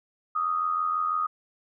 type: tone with amplitude modulation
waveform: sine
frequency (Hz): 1244.5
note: D#6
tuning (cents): 0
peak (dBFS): -21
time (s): 0.35-1.27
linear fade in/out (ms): 10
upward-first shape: sine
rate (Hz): 86.1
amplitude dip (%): 60
effects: none